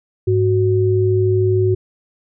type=tone pair together; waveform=sine; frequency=103.55 / 370.2 Hz; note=G#2 / F#4; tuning=-5 / +1 cents; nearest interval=octave + minor seventh; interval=2206 cents; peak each=-15 / -15 dBFS; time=0.27-1.75 s; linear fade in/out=10 ms; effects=none